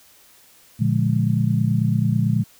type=chord; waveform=sine; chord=Bb dominant seventh; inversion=none; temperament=just; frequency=116.54 / 145.68 / 174.81 / 209.8 Hz; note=Bb2 / D3 / F3 / Ab3; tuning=0 / -14 / +2 / +18 cents; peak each=-20 / -22 / -24 / -23 dBFS; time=0.79-2.44 s; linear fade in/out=20 ms; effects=white hiss -52 dBFS RMS until 2.59 s